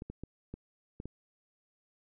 clicks, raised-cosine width 3 ms, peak -28 dBFS, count 6, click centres 0.021 / 0.1 / 0.236 / 0.54 / 1.001 / 1.056 s, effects none

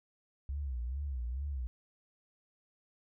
sine tone with vibrato, 65.41 Hz, C2, in tune, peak -34 dBFS, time 0.49-1.67 s, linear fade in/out 0 ms, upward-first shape sine, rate 2.3 Hz, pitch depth 180 cents each way, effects none

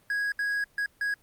triangle tone bursts at uneven times, 1655 Hz, G#6, 6 cents flat, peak -24 dBFS, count 4, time 0.1-0.32 / 0.39-0.64 / 0.78-0.86 / 1.01-1.14 s, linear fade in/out 2 ms, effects pink hiss -63 dBFS RMS until 1.22 s + Opus 32 kbps

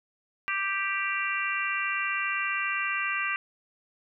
harmonic tone, 392.5 Hz, G4, 2 cents sharp, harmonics 3 / 4 / 5 / 6 / 7, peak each -33 / -33 / -33 / -33 / -33 dBFS, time 0.48-3.36 s, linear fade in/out 0 ms, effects none

